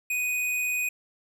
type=tone; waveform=square; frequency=2489 Hz; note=D#7; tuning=in tune; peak=-26 dBFS; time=0.1-0.89 s; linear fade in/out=5 ms; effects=none